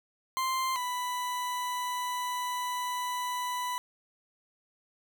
40% pulse tone pair in turn, 1046.5 / 991 Hz, C6 / B5, 0 / +6 cents, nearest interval minor second, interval 94 cents, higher first, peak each -27 / -30 dBFS, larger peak first, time 0.37-0.76 / 0.76-3.78 s, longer second, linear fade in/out 0 ms, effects none

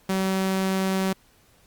sawtooth tone, 190.5 Hz, G3, 49 cents flat, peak -18 dBFS, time 0.09-1.13 s, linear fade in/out 5 ms, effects pink hiss -59 dBFS RMS until 1.66 s + Opus 48 kbps

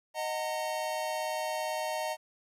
square chord, D# minor, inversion none, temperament equal with one note detuned, 622.3 / 740 / 910.5 Hz, D#5 / F#5 / A#5, 0 / 0 / -41 cents, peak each -35 / -39 / -37 dBFS, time 0.14-2.17 s, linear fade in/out 50 ms, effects resampled to 32000 Hz + 11-bit

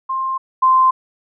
sine tone pair in turn, 1056 / 1040.9 Hz, C6 / C6, +16 / -9 cents, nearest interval unison, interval 25 cents, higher first, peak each -18 / -9 dBFS, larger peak second, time 0.09-0.38 / 0.62-0.91 s, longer neither, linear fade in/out 10 ms, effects none

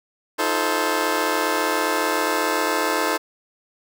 15% pulse chord, F dominant seventh, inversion third, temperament just, 314.3 / 349.2 / 436.5 / 523.8 Hz, Eb4 / F4 / A4 / C5, +18 / 0 / -14 / +2 cents, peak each -19 / -23 / -18 / -20 dBFS, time 0.38-3.18 s, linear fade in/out 20 ms, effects none

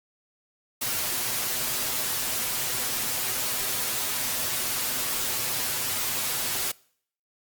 white noise with comb filter, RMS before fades -28 dBFS, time 0.81-6.72 s, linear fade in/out 10 ms, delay 8 ms, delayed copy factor +0.7, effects noise-tail reverb RT60 0.6 s tail -24 dB re dry + Opus 48 kbps

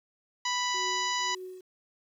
harmonic tone, 987.8 Hz, B5, in tune, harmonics 1 / 2 / 3 / 4 / 5 / 6 / 7, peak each -31 / -34 / -36 / -37 / -38 / -39 / -39 dBFS, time 0.45-1.35 s, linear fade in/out 5 ms
sine tone with tremolo, 370 Hz, F#4, in tune, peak -37 dBFS, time 0.74-1.61 s, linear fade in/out 5 ms, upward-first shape triangle, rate 1.8 Hz, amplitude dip 100%
effects 10-bit

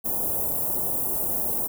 white band-stop noise, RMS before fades -26 dBFS, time 0.04-1.68 s, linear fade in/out 20 ms, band 810 to 11000 Hz, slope 24 dB/octave, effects none

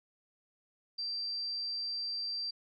sine tone, 4699 Hz, D8, in tune, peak -34 dBFS, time 0.98-2.51 s, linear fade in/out 10 ms, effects none

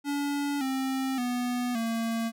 square tone with pitch steps, 285.6 / 264.9 / 245.8 / 228 Hz, D4 / C4 / B3 / A#3, -48 / +22 / -8 / -38 cents, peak -28 dBFS, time 0.04-2.32 s, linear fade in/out 50 ms, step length 570 ms, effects none

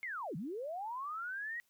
sine linear two-way sweep, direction down then up, 2189 to 140 to 1931 Hz, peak -38 dBFS, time 0.03-1.6 s, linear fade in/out 0 ms, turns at 0.36 s, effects white hiss -75 dBFS RMS until 1.69 s

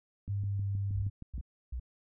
sine tone with pitch glide, 100.4 to 99.3 Hz, G2 to G2, +42 to +23 cents, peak -30 dBFS, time 0.28-1.1 s, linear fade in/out 20 ms, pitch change -19 cents, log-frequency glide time 0.39-0.63 s
click train, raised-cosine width 5 ms, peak -31 dBFS, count 8, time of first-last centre 0.28-1.381 s, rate 6.36 Hz
sine tone bursts, 61.74 Hz, B1, in tune, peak -34 dBFS, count 3, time 0.95-1.798 s, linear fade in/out 5 ms, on 76 ms, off 310 ms
effects none

